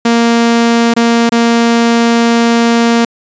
sawtooth tone with dropouts, 233.1 Hz, A#3, in tune, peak -3 dBFS, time 0.05-3.05 s, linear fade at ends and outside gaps 5 ms, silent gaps 0.939-0.964 / 1.294-1.32 s, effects resampled to 16000 Hz

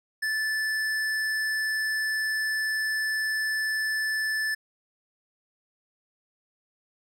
sine tone with hard clipping, 1749 Hz, A6, 11 cents flat, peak -27 dBFS, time 0.22-4.55 s, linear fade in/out 10 ms, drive 12 dB, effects none

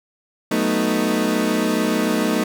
30% pulse chord, B dominant seventh, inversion second, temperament equal, 185 / 220 / 246.9 / 311.1 Hz, F#3 / A3 / B3 / D#4, 0 / 0 / 0 / 0 cents, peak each -24 / -19 / -21 / -20 dBFS, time 0.51-2.44 s, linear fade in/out 5 ms, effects none

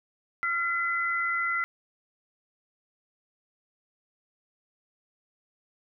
sine tone pair together, 1378.3 / 2022 Hz, F6 / B6, -23 / +40 cents, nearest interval perfect fifth, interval 663 cents, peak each -28 dBFS, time 0.43-1.64 s, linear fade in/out 0 ms, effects none

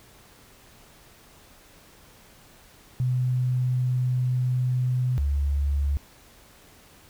sine tone pair in turn, 126.2 / 70.83 Hz, B2 / C#2, +38 / +38 cents, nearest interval minor seventh, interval 1000 cents, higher first, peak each -21 dBFS, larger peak neither, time 3-5.18 / 5.18-5.97 s, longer first, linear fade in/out 0 ms, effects pink hiss -53 dBFS RMS until 7.09 s

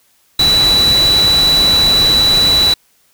sine tone in noise, 3951 Hz, B7, in tune, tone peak -8 dBFS, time 0.39-2.74 s, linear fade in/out 5 ms, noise pink, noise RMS -19 dBFS, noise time 0.39-2.74 s, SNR +8 dB, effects white hiss -55 dBFS RMS until 3.13 s

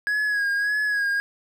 triangle tone with vibrato, 1661.2 Hz, G#6, in tune, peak -19 dBFS, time 0.07-1.2 s, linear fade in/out 0 ms, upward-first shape sine, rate 1.7 Hz, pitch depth 43 cents each way, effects none

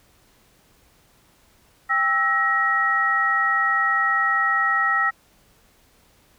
sine tone cluster, 790 / 1315 / 1895 Hz, G5 / E6 / A#6, +13 / -5 / +28 cents, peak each -28 / -21 / -20 dBFS, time 1.89-5.11 s, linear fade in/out 20 ms, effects pink hiss -58 dBFS RMS until 6.38 s

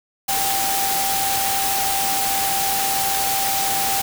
sine tone in noise, 784 Hz, G5, in tune, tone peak -23 dBFS, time 0.28-4.02 s, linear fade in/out 10 ms, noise white, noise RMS -22 dBFS, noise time 0.28-4.02 s, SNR -4 dB, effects none

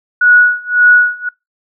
sine tone with tremolo, 1463 Hz, F#6, 20 cents flat, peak -3 dBFS, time 0.21-1.29 s, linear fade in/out 5 ms, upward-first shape sine, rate 1.8 Hz, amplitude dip 95%, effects noise-tail reverb RT60 0.2 s tail -24 dB re dry

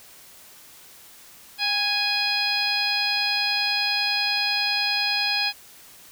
harmonic tone with a mistuned harmonic, 830 Hz, G#5, 1 cent flat, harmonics 1 / 2 / 3 / 4 / 5 / 6, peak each -31 / -31 / -26 / -30 / -27 / -27 dBFS, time 1.58-5.53 s, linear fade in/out 50 ms, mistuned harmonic 1, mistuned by -33 cents, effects white hiss -48 dBFS RMS until 6.11 s

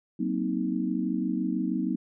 sine chord, C half-diminished seventh, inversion second, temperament just, 188.37 / 235.5 / 261.6 / 314 Hz, Gb3 / Bb3 / C4 / Eb4, +31 / +18 / 0 / +16 cents, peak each -31 dBFS, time 0.19-1.96 s, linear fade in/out 10 ms, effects none

